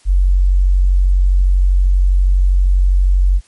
sine tone, 46.25 Hz, F#1, in tune, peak -8 dBFS, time 0.05-3.41 s, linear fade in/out 50 ms, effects white hiss -51 dBFS RMS until 3.47 s + MP3 48 kbps

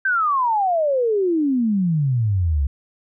sine exponential sweep, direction down, 1584 to 66.1 Hz, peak -16 dBFS, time 0.05-2.67 s, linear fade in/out 5 ms, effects none

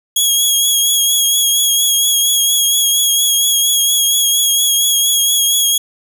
15% pulse tone with vibrato, 3311 Hz, G#7, 6 cents flat, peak -4 dBFS, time 0.16-5.78 s, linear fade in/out 5 ms, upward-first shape triangle, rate 4.3 Hz, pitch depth 34 cents each way, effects none

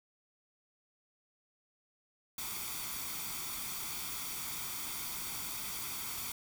white noise with comb filter, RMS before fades -40 dBFS, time 2.38-6.32 s, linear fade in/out 2 ms, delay 0.87 ms, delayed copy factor +0.6, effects none

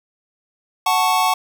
square chord, F# minor, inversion none, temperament equal, 740 / 880 / 1108.7 Hz, F#5 / A5 / C#6, 0 / 0 / 0 cents, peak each -20 dBFS, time 0.86-1.34 s, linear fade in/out 5 ms, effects none

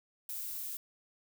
violet noise, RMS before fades -40 dBFS, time 0.29-0.77 s, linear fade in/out 2 ms, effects none

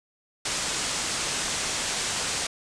white low-pass noise, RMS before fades -29 dBFS, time 0.45-2.47 s, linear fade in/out 5 ms, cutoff 8800 Hz, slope 48 dB/octave, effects none

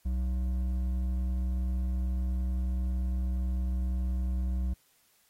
sine tone with hard clipping, 62.8 Hz, B1, 30 cents sharp, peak -29 dBFS, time 0.05-4.74 s, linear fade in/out 10 ms, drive 7 dB, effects white hiss -67 dBFS RMS until 5.29 s + AAC 48 kbps

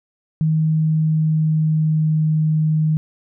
sine tone with pitch glide, 157.5 to 155.78 Hz, D#3 to D#3, +21 to +2 cents, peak -14 dBFS, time 0.41-2.97 s, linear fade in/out 0 ms, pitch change -19 cents, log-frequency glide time 0.6-2.25 s, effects none

